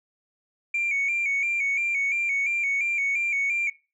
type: tone with vibrato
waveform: sine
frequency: 2297 Hz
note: D7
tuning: 39 cents flat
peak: -21 dBFS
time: 0.74-3.7 s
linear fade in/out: 5 ms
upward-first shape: square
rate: 2.9 Hz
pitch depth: 57 cents each way
effects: noise-tail reverb RT60 0.3 s tail -21 dB re dry + tanh soft clip ceiling -19 dBFS